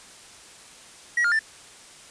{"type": "tone with pitch steps", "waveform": "triangle", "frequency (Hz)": [1914, 1411, 1776], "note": ["A#6", "F6", "A6"], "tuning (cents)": [45, 17, 16], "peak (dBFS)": -17, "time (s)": [1.17, 1.392], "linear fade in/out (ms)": 5, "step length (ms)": 74, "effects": ["white hiss -47 dBFS RMS until 2.1 s", "resampled to 22050 Hz"]}